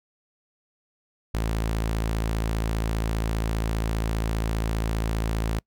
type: tone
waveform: sawtooth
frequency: 55 Hz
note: A1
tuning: in tune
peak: -20 dBFS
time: 1.34-5.59 s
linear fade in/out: 5 ms
effects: noise-tail reverb RT60 0.1 s tail -26 dB re dry